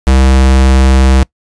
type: tone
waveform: square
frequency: 65.8 Hz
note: C2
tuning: 10 cents sharp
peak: -5 dBFS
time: 0.07-1.23 s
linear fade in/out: 0 ms
effects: noise-tail reverb RT60 0.1 s tail -24 dB re dry + resampled to 22050 Hz